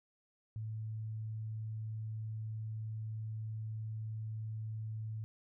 sine tone, 109.6 Hz, A2, 6 cents flat, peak -38 dBFS, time 0.56-5.24 s, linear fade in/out 0 ms, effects none

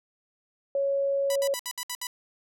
sine tone, 554.4 Hz, C#5, in tune, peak -23 dBFS, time 0.75-1.54 s, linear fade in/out 2 ms
5% pulse tone bursts, 987.8 Hz, B5, in tune, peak -19 dBFS, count 7, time 1.3-2.07 s, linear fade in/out 2 ms, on 56 ms, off 63 ms
effects none

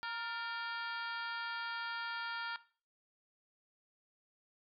harmonic tone with a mistuned harmonic, 466.2 Hz, A#4, in tune, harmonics 2 / 3 / 4 / 5 / 6 / 7 / 8 / 9 / 10, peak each -44 / -42 / -48 / -52 / -54 / -51 / -56 / -54 / -52 dBFS, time 0.03-2.56 s, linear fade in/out 0 ms, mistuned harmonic 4, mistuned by -62 cents, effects noise-tail reverb RT60 0.4 s tail -17 dB re dry

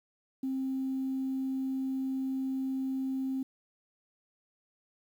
sine tone, 264.8 Hz, C4, 21 cents sharp, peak -29 dBFS, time 0.43-3.43 s, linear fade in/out 5 ms, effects tanh soft clip ceiling -26 dBFS + 10-bit

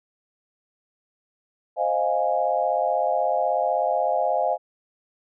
sine chord, F minor seventh, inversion second, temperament equal, 523.3 / 622.3 / 698.5 / 830.6 Hz, C5 / Eb5 / F5 / Ab5, 0 / 0 / 0 / 0 cents, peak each -27 / -25 / -24 / -26 dBFS, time 1.76-4.58 s, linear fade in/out 50 ms, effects none

